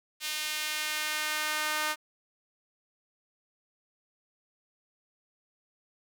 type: tone with high-pass filter sweep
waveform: sawtooth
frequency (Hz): 305.8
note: D#4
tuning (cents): -30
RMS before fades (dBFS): -32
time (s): 0.2-1.96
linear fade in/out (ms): 50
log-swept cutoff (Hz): 2900 to 1200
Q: 1.1
effects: none